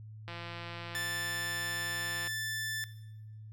click train, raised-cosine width 0.3 ms, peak -27 dBFS, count 342, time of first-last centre 0.28-2.274 s, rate 171 Hz
sawtooth tone, 1760 Hz, A6, in tune, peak -30 dBFS, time 0.95-2.84 s, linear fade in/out 0 ms
effects noise-tail reverb RT60 1.0 s tail -18 dB re dry + added 108 Hz sine -45 dBFS peak until 3.52 s

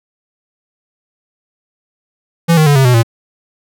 square tone with pitch steps, 167.8 / 155.66 / 144.4 / 133.95 / 124.26 / 115.27 Hz, E3 / D#3 / D3 / C3 / B2 / A#2, +31 / +1 / -29 / +41 / +11 / -19 cents, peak -7 dBFS, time 2.48-3.032 s, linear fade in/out 20 ms, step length 92 ms, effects none

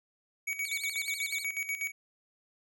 square tone with tremolo, 2256 Hz, C#7, 30 cents sharp, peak -31 dBFS, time 0.47-1.92 s, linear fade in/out 10 ms, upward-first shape square, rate 8.2 Hz, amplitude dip 70%
25% pulse tone with vibrato, 3951 Hz, B7, in tune, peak -34 dBFS, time 0.64-1.45 s, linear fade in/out 20 ms, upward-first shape sine, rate 12 Hz, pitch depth 220 cents each way
effects none

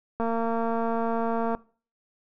click train, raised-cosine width 1 ms, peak -15 dBFS, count 310, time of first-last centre 0.2-1.549 s, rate 229 Hz, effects noise-tail reverb RT60 0.4 s tail -21 dB re dry

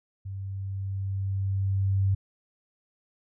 sine tone with level ramp, 97.2 Hz, G2, 14 cents flat, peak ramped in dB -33 to -20 dBFS, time 0.25-2.15 s, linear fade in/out 10 ms, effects none

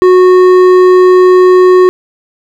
sine tone with hard clipping, 366.8 Hz, F#4, 15 cents flat, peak -3 dBFS, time 0.02-1.89 s, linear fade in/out 0 ms, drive 8 dB, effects none

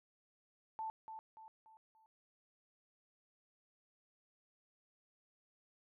sine tone with echo, 882 Hz, A5, 4 cents sharp, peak -39 dBFS, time 0.79-0.9 s, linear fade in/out 0 ms, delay 290 ms, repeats 4, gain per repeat -7 dB, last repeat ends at 2.06 s, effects none

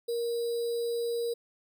sine tone with sample-and-hold, 470 Hz, A#4, 14 cents sharp, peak -28 dBFS, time 0.08-1.34 s, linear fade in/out 10 ms, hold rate 4410 Hz, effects none

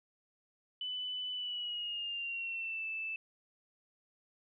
sine tone with pitch glide, 2996 to 2638 Hz, F#7 to E7, +21 to +1 cents, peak -36 dBFS, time 0.81-3.16 s, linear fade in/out 2 ms, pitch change -220 cents, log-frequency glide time 1.33-2.86 s, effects none

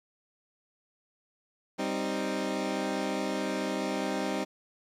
20% pulse chord, C minor, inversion second, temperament equal, 196 / 261.6 / 311.1 Hz, G3 / C4 / Eb4, 0 / 0 / 0 cents, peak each -29 dBFS, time 1.78-4.45 s, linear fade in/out 20 ms, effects low-pass 8000 Hz 12 dB/octave + 10-bit

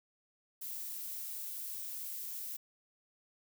violet noise, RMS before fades -42 dBFS, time 0.61-2.57 s, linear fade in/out 10 ms, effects none

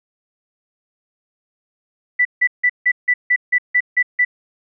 sine tone bursts, 1975.5 Hz, B6, in tune, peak -11 dBFS, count 10, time 2.19-4.25 s, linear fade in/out 10 ms, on 62 ms, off 160 ms, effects none

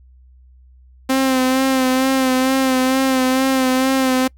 sawtooth tone with vibrato, 261.6 Hz, C4, in tune, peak -10 dBFS, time 1.09-4.28 s, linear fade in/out 10 ms, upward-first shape sine, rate 2.2 Hz, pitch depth 33 cents each way, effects noise-tail reverb RT60 0.1 s tail -26 dB re dry + added 63 Hz sine -44 dBFS peak until 4.37 s

